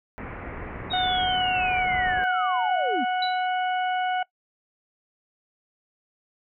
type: low-pass noise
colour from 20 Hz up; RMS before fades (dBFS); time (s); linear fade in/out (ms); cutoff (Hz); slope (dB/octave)
pink; -36; 0.18-2.24; 0; 2300; 48
type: linear sweep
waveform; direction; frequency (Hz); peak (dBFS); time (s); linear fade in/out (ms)
sine; down; 3796 to 207.6; -26; 0.9-3.05; 20
type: harmonic tone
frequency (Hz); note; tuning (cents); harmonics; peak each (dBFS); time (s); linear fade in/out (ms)
736; F#5; -9; 1 / 2 / 3 / 4; -23 / -31 / -37 / -38; 0.93-4.23; 5
type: tone with exponential decay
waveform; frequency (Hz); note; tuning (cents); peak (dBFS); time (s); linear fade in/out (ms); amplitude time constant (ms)
sine; 3951; B7; 0; -24; 3.22-3.47; 5; 54
effects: noise-tail reverb RT60 0.1 s tail -21 dB re dry